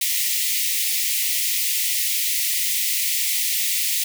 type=high-pass noise; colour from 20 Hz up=white; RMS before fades=-22 dBFS; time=0.01-4.04 s; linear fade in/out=5 ms; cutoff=1900 Hz; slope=96 dB/octave; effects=none